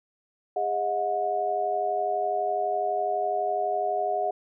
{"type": "tone cluster", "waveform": "sine", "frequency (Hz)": [408, 632, 724], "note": ["G#4", "D#5", "F#5"], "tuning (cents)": [-31, 27, -38], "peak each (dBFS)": [-32, -29, -26], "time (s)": [0.56, 4.31], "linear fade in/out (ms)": 5, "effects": []}